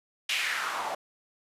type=noise with band-pass filter sweep; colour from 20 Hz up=white; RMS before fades=-31 dBFS; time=0.29-0.95 s; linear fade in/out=5 ms; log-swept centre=2900 to 700 Hz; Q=2.8; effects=resampled to 32000 Hz